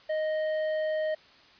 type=tone with tanh clipping; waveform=sine; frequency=622.3 Hz; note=D#5; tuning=in tune; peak=-28 dBFS; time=0.09-1.15 s; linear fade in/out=10 ms; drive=9 dB; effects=white hiss -56 dBFS RMS until 1.59 s + resampled to 11025 Hz